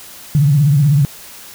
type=tone with vibrato; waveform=sine; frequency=144.1 Hz; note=D3; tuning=33 cents flat; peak=-8 dBFS; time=0.35-1.05 s; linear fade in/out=0 ms; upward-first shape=triangle; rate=16 Hz; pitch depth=160 cents each way; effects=white hiss -36 dBFS RMS until 1.54 s